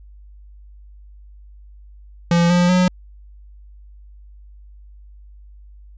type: tone with pitch steps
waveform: square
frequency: 171.3 / 176.52 / 181.91 Hz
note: F3 / F3 / F#3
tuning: -33 / +19 / -29 cents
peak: -13 dBFS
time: 2.31-2.88 s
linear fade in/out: 2 ms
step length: 190 ms
effects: added 50 Hz sine -40 dBFS peak until 5.97 s + resampled to 16000 Hz